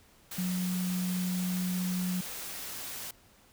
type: tone in noise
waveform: sine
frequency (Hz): 181.9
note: F#3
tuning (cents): -29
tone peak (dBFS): -29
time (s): 0.38-2.21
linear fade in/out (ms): 5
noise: white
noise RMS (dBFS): -40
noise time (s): 0.31-3.11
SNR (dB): +8
effects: pink hiss -61 dBFS RMS until 3.52 s